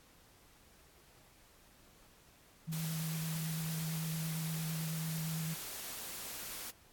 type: tone with vibrato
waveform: sine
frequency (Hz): 160.5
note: E3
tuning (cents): -46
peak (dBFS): -36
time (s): 2.67-5.55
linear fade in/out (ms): 20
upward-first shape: sine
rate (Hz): 8.9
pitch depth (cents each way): 17
type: noise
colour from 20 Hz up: white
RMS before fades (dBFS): -44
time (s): 2.72-6.71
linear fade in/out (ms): 10
effects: pink hiss -63 dBFS RMS until 6.92 s + AAC 64 kbps